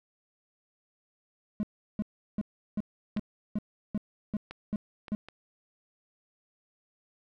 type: tone bursts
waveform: triangle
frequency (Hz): 210.5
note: G#3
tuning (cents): +24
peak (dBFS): -25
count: 10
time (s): 1.6-5.15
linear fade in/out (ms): 0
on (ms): 31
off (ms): 360
type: clicks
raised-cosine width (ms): 0.3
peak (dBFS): -24 / -25 / -27 / -29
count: 4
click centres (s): 3.171 / 4.51 / 5.082 / 5.286
effects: none